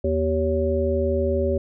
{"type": "harmonic tone with a mistuned harmonic", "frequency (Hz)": 80, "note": "D#2", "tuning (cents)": 49, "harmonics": [1, 3, 5, 7], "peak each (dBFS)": [-24, -28, -24, -24], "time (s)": [0.04, 1.58], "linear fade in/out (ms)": 5, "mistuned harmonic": 5, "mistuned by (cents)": -54, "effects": []}